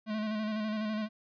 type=tone with vibrato; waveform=square; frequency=215.1 Hz; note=A3; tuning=39 cents flat; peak=-32 dBFS; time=0.06-1.09 s; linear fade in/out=50 ms; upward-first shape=square; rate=12 Hz; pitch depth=29 cents each way; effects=resampled to 11025 Hz